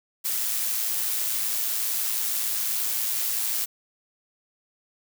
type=noise with amplitude modulation; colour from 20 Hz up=blue; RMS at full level=-25 dBFS; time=0.24-3.66 s; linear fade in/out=20 ms; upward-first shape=sine; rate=111 Hz; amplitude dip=35%; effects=none